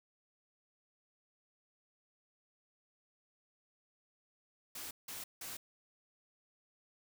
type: noise bursts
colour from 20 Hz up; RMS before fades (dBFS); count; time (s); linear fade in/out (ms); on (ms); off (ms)
white; -45; 3; 4.75-5.57; 5; 160; 170
effects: none